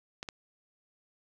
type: clicks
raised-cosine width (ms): 0.2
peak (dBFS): -21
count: 2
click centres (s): 0.229 / 0.288
effects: none